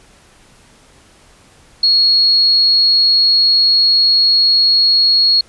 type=tone; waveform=sine; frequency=4318 Hz; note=C#8; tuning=46 cents flat; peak=-8 dBFS; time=1.83-5.41 s; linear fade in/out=5 ms; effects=pink hiss -47 dBFS RMS until 5.48 s + resampled to 24000 Hz